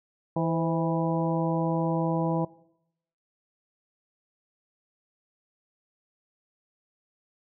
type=harmonic tone with a mistuned harmonic; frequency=163.8 Hz; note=E3; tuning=11 cents flat; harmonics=1 / 2 / 3 / 4 / 5 / 6; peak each=-27 / -30 / -32 / -33 / -34 / -35 dBFS; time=0.36-2.45 s; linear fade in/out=5 ms; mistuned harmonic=3; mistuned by=+59 cents; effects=noise-tail reverb RT60 0.8 s tail -21 dB re dry